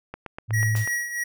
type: click train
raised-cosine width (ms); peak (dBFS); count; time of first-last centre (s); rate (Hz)
0.5; -19; 7; 0.14-0.875; 8.16
type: tone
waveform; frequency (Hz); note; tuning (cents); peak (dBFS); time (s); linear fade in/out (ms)
sine; 110; A2; 0; -20; 0.48-0.86; 50
type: tone with tremolo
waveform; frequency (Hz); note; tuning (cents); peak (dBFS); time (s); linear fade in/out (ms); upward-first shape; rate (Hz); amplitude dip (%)
square; 1911; A#6; +43; -23; 0.53-1.24; 10; triangle; 3.1; 70
type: noise with exponential decay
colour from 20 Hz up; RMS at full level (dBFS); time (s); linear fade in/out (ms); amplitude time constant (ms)
white; -33; 0.76-1.05; 0; 62
effects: none